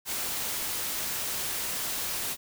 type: noise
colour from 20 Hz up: white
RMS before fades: -32 dBFS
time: 0.05-2.37 s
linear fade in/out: 50 ms
effects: none